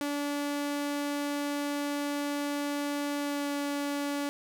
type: tone with pitch glide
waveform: sawtooth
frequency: 288.3 to 286 Hz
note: D4 to D4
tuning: -32 to -46 cents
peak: -26 dBFS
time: 0.01-4.29 s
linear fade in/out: 0 ms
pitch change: -14 cents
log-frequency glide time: 3.18-3.49 s
effects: none